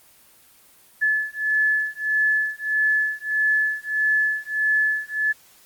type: beating tone pair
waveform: sine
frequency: 1724 / 1725.6 Hz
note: A6 / A6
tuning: -36 / -34 cents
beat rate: 1.6 Hz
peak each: -22 dBFS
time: 1.01-5.33 s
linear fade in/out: 20 ms
effects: white hiss -53 dBFS RMS until 5.65 s + Opus 24 kbps